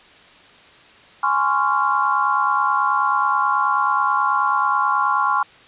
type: chord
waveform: sine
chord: Db major seventh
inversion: second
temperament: just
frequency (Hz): 831.5 / 1039.4 / 1108.7 / 1385.9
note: Ab5 / C6 / Db6 / F6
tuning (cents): +2 / -12 / 0 / -14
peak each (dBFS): -23 / -21 / -20 / -22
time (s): 1.23-5.43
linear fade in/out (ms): 5
effects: white hiss -47 dBFS RMS until 5.67 s + resampled to 8000 Hz